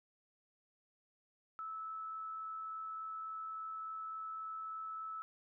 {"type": "tone with amplitude modulation", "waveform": "sine", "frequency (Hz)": 1306, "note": "E6", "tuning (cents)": -17, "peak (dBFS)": -40, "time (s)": [1.59, 5.22], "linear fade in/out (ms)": 0, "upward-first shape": "sine", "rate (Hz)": 83.5, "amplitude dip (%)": 25, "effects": []}